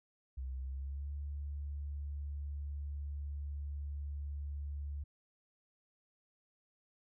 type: tone with pitch glide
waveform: sine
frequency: 65.2 to 71.93 Hz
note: C2 to D2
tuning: -5 to -35 cents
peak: -38 dBFS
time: 0.37-5.04 s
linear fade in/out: 10 ms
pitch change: +170 cents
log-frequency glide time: 0.59-1.11 s
effects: none